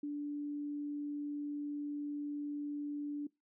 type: tone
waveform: sine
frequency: 291.5 Hz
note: D4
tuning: 13 cents flat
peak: -36 dBFS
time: 0.03-3.27 s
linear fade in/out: 5 ms
effects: noise-tail reverb RT60 0.2 s tail -22 dB re dry